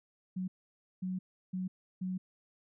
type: tone bursts at uneven times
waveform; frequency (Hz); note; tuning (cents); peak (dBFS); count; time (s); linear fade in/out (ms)
sine; 185; F#3; 0; -33; 4; 0.36-0.48 / 1.02-1.19 / 1.53-1.68 / 2.01-2.18; 10
effects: none